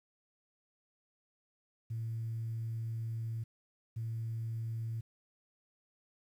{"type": "tone bursts at uneven times", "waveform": "sine", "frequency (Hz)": 113.5, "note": "A#2", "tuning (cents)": -46, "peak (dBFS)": -34, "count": 2, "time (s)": [[1.9, 3.44], [3.96, 5.01]], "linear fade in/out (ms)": 10, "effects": ["tanh soft clip ceiling -31 dBFS", "11-bit"]}